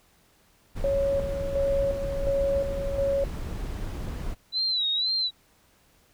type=noise; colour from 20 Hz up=brown; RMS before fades=-32 dBFS; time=0.75-4.35 s; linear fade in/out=20 ms
type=tone with tremolo; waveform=sine; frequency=554.4 Hz; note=C#5; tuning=in tune; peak=-22 dBFS; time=0.84-3.24 s; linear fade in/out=2 ms; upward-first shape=square; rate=1.4 Hz; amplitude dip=55%
type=tone with vibrato; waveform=sine; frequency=3952 Hz; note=B7; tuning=in tune; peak=-23 dBFS; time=4.52-5.31 s; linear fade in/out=50 ms; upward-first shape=sine; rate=2 Hz; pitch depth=99 cents each way
effects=pink hiss -62 dBFS RMS until 6.13 s